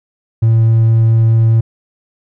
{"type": "tone", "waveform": "triangle", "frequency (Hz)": 113.1, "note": "A2", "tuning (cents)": 48, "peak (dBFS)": -4, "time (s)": [0.42, 1.61], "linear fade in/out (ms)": 10, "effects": ["tanh soft clip ceiling -1 dBFS"]}